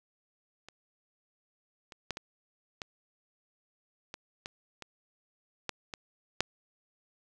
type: clicks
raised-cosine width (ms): 0.2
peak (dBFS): -30 / -29 / -16 / -21 / -20 / -23 / -21 / -25 / -15 / -21 / -8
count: 11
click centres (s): 0.686 / 1.922 / 2.107 / 2.171 / 2.818 / 4.141 / 4.459 / 4.823 / 5.693 / 5.938 / 6.406
effects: none